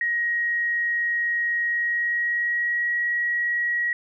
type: tone with pitch glide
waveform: sine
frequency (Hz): 1888 to 1908.8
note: A#6 to A#6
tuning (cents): +22 to +41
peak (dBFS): -21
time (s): 0.01-3.93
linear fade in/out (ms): 2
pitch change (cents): +19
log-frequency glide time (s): 1.64-2.95
effects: none